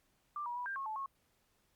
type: tone with pitch steps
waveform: sine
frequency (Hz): 1182 / 961 / 981 / 1590 / 1089 / 868 / 1092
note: D6 / B5 / B5 / G6 / C#6 / A5 / C#6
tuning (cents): +11 / -48 / -12 / +24 / -31 / -24 / -26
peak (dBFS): -37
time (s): 0.36-1.06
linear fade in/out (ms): 2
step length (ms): 100
effects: pink hiss -75 dBFS RMS until 1.75 s + Opus 48 kbps